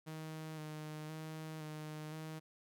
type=tone with vibrato; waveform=sawtooth; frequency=155.56 Hz; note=D#3; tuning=in tune; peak=-40 dBFS; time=0.06-2.4 s; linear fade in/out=20 ms; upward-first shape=square; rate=0.97 Hz; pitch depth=21 cents each way; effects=none

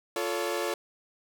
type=chord; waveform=sawtooth; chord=F augmented; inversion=none; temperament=equal with one note detuned; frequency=349.2 / 440 / 564.7 Hz; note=F4 / A4 / C#5; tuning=0 / 0 / +32 cents; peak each=-29 dBFS; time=0.16-0.74 s; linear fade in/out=2 ms; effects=none

